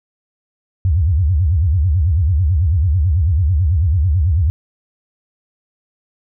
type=tone with vibrato; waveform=sine; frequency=82.5 Hz; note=E2; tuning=2 cents sharp; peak=-11 dBFS; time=0.85-4.5 s; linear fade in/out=0 ms; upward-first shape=sine; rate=9.1 Hz; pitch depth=290 cents each way; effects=none